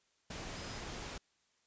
sine tone in noise, 5050 Hz, D#8, 25 cents sharp, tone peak -54 dBFS, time 0.56-0.78 s, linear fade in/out 5 ms, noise pink, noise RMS -44 dBFS, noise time 0.3-1.18 s, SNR -13 dB, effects white hiss -75 dBFS RMS until 1.66 s + resampled to 16000 Hz

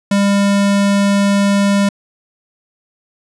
square tone, 200 Hz, G3, 35 cents sharp, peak -11 dBFS, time 0.11-1.89 s, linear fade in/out 5 ms, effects resampled to 24000 Hz

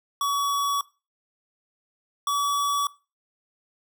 square tone pair in turn, 1131 / 1140.8 Hz, C#6 / C#6, +34 / +49 cents, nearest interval unison, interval 15 cents, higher second, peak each -23 dBFS, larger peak neither, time 0.21-0.81 / 2.27-2.87 s, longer neither, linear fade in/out 2 ms, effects noise-tail reverb RT60 0.3 s tail -19 dB re dry

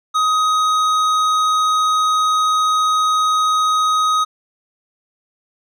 triangle tone with hard clipping, 1257 Hz, D#6, 17 cents sharp, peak -15 dBFS, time 0.14-4.25 s, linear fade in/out 20 ms, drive 14 dB, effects none

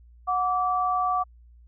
sine tone pair together, 732 / 1159.3 Hz, F#5 / D6, -19 / -23 cents, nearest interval minor sixth, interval 796 cents, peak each -25 / -24 dBFS, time 0.27-1.24 s, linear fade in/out 20 ms, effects added 59 Hz sine -49 dBFS peak until 1.67 s

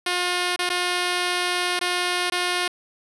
5% pulse tone with dropouts, 357.2 Hz, F4, 39 cents sharp, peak -10 dBFS, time 0.06-2.68 s, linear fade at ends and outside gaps 5 ms, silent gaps 0.562-0.59 / 0.693-0.7 / 1.793-1.811 / 2.301-2.32 s, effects resampled to 24000 Hz + 7-bit

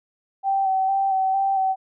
sine tone with vibrato, 772 Hz, G5, 27 cents flat, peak -18 dBFS, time 0.43-1.76 s, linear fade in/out 50 ms, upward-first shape square, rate 2.2 Hz, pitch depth 20 cents each way, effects none

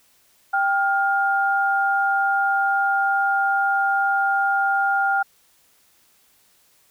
sine tone pair together, 787.8 / 1411 Hz, G5 / F6, +8 / +17 cents, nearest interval minor seventh, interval 1009 cents, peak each -20 dBFS, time 0.53-5.23 s, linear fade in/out 10 ms, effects white hiss -59 dBFS RMS until 6.9 s

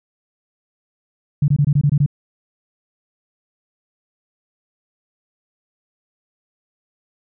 sine tone bursts, 144.4 Hz, D3, 29 cents flat, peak -11 dBFS, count 8, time 1.42-2.062 s, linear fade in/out 5 ms, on 61 ms, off 22 ms, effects none

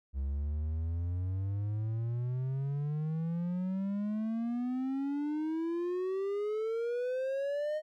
triangle exponential sweep, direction up, 66.3 to 622.3 Hz, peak -29 dBFS, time 0.13-7.82 s, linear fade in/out 50 ms, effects none

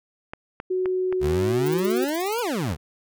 clicks, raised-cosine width 0.5 ms, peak -18 dBFS, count 4, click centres 0.335 / 0.601 / 0.858 / 1.126 s
sine tone, 370 Hz, F#4, in tune, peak -21 dBFS, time 0.7-2.05 s, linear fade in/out 10 ms
25% pulse exponential two-way sweep, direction up then down, 67.3 to 500 to 67.3 Hz, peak -20 dBFS, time 1.2-2.77 s, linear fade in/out 50 ms, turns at 2.41 s
violet noise bursts, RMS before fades -35 dBFS, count 13, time 1.66-2.401 s, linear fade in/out 5 ms, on 21 ms, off 39 ms
effects none

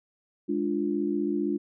sine chord, D diminished, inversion second, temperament equal, 207.7 / 293.7 / 349.2 Hz, Ab3 / D4 / F4, 0 / 0 / 0 cents, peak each -31 / -28 / -29 dBFS, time 0.48-1.58 s, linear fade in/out 20 ms, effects none

